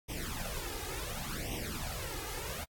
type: noise with flanger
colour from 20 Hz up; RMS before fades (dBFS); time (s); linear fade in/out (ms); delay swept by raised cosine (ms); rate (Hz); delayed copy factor
pink; -39; 0.08-2.65; 20; 0.34 to 2.44; 0.69; +0.85
effects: AAC 64 kbps